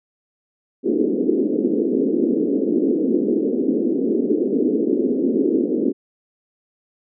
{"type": "band-pass noise", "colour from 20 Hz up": "pink", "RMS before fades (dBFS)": -19, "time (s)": [0.83, 5.93], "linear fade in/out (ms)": 50, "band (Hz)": [230, 440], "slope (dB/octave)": 48, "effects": []}